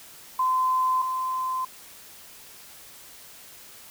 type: tone pair in turn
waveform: sine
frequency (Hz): 1028 / 1032.3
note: C6 / C6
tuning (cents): -31 / -24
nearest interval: unison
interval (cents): 7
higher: second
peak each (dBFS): -20 / -25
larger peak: first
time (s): 0.39-1.02 / 1.02-1.65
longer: neither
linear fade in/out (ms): 5
effects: white hiss -47 dBFS RMS until 3.9 s